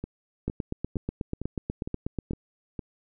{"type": "two click trains", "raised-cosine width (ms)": 3, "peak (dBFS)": [-20, -16], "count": [7, 16], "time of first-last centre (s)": [[0.04, 2.792], [0.48, 2.309]], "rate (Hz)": [2.18, 8.2], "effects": []}